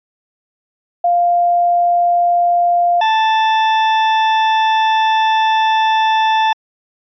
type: tone pair in turn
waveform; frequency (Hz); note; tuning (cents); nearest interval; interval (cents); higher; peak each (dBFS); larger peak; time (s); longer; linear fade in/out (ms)
sine / 40% pulse; 698.5 / 880.1; F5 / A5; 0 / 0; major third; 400; second; -10; neither; 1.04-3.01 / 3.01-6.53; second; 5
effects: resampled to 11025 Hz